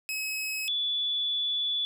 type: tone pair in turn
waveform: sawtooth / sine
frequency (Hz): 2561 / 3447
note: D#7 / A7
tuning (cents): +49 / -36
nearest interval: perfect fourth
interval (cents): 515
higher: second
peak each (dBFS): -27 / -26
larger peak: second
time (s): 0.09-0.68 / 0.68-1.85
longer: second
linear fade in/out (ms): 0
effects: none